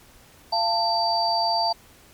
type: tone cluster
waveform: sine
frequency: 688 / 889 / 4643 Hz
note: F5 / A5 / D8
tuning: -26 / +18 / -21 cents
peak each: -24 dBFS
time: 0.52-1.73 s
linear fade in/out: 10 ms
effects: pink hiss -52 dBFS RMS until 2.13 s + MP3 96 kbps